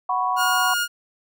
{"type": "chord", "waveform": "sine", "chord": "F# suspended fourth", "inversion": "none", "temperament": "equal", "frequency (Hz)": [740, 987.8, 1108.7], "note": ["F#5", "B5", "C#6"], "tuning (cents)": [0, 0, 0], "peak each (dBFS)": -24, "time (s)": [0.09, 0.74], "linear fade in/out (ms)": 5}
{"type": "tone", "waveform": "sawtooth", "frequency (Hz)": 1427, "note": "F6", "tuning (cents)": 37, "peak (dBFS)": -17, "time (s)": [0.36, 0.88], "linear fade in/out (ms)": 50}
{"effects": []}